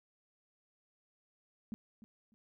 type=tone with echo; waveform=sine; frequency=219.1 Hz; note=A3; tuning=7 cents flat; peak=-37 dBFS; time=1.72-1.74 s; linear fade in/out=0 ms; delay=300 ms; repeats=2; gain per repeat=-14 dB; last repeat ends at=2.34 s; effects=none